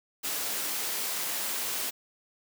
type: high-pass noise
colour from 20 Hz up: white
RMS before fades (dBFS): -32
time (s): 0.23-1.91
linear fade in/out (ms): 20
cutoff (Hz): 220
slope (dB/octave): 12
effects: none